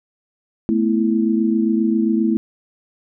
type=chord; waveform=sine; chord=A suspended second; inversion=none; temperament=just; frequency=220 / 247.5 / 330 Hz; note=A3 / B3 / E4; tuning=0 / +4 / +2 cents; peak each=-17 / -22 / -19 dBFS; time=0.69-2.37 s; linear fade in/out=0 ms; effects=none